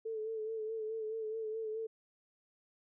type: tone with vibrato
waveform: sine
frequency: 440 Hz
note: A4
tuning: in tune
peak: -36 dBFS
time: 0.05-1.87 s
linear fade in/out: 10 ms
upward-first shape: sine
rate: 4.7 Hz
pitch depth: 39 cents each way
effects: none